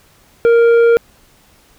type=tone with tanh clipping; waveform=sine; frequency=466.2 Hz; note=A#4; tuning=in tune; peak=-8 dBFS; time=0.45-0.97 s; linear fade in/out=0 ms; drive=8 dB; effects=pink hiss -50 dBFS RMS until 1.78 s